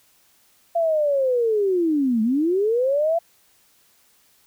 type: linear two-way sweep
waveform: sine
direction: down then up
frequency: 685 to 212.6 to 685 Hz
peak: -17 dBFS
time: 0.75-3.19 s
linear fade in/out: 10 ms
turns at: 2.22 s
effects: white hiss -59 dBFS RMS until 4.46 s

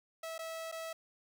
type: tone with dropouts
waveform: sawtooth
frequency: 651 Hz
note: E5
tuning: 22 cents flat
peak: -36 dBFS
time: 0.23-0.93 s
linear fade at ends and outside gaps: 5 ms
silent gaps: 0.381-0.39 / 0.716-0.723 s
effects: 13-bit

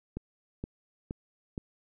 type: click train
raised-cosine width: 3 ms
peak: -22 dBFS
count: 4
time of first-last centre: 0.17-1.578 s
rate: 2.13 Hz
effects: none

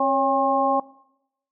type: harmonic tone with a mistuned harmonic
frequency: 268.6 Hz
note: C4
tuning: 46 cents sharp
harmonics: 1 / 2 / 3 / 4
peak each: -27 / -23 / -22 / -23 dBFS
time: 0-0.8 s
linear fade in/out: 5 ms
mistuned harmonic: 2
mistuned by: +58 cents
effects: noise-tail reverb RT60 0.8 s tail -20 dB re dry

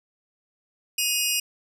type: tone pair together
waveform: 15% pulse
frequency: 2510 / 2845 Hz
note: D#7 / F7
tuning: +15 / +31 cents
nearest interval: major second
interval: 216 cents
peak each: -19 / -17 dBFS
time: 0.98-1.4 s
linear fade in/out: 5 ms
effects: none

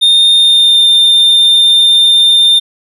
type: tone with pitch glide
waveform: triangle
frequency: 3648 to 3608 Hz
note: A#7 to A7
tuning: -38 to +43 cents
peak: -3 dBFS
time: 0.01-2.6 s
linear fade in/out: 20 ms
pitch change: -19 cents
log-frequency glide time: 0.34-0.84 s
effects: none

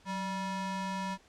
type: ring-modulated tone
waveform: square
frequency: 390 Hz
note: G4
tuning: 9 cents flat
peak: -31 dBFS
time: 0.05-1.18 s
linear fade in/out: 50 ms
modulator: 577 Hz
effects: pink hiss -62 dBFS RMS until 1.28 s + low-pass 7000 Hz 12 dB/octave

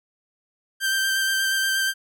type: tone with vibrato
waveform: sawtooth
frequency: 1568 Hz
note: G6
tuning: in tune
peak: -17 dBFS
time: 0.8-1.94 s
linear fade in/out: 50 ms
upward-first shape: square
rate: 8.4 Hz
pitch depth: 12 cents each way
effects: none

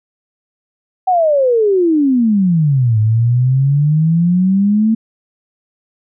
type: exponential two-way sweep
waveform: sine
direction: down then up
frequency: 765 to 106.6 to 225.8 Hz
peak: -9 dBFS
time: 1.07-4.95 s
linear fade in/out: 10 ms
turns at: 2.99 s
effects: none

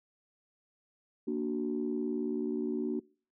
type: chord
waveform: sine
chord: Bb augmented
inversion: none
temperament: equal with one note detuned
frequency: 233.1 / 293.7 / 372.8 Hz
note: Bb3 / D4 / F#4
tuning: 0 / 0 / +13 cents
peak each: -34 dBFS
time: 1.27-3 s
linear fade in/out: 10 ms
effects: noise-tail reverb RT60 0.4 s tail -24 dB re dry + tanh soft clip ceiling -22 dBFS

